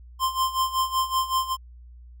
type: tone with tremolo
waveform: square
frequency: 1046.5 Hz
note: C6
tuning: in tune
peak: -20 dBFS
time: 0.19-1.57 s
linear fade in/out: 50 ms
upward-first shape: sine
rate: 5.3 Hz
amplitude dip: 80%
effects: added 60 Hz sine -43 dBFS peak until 2.2 s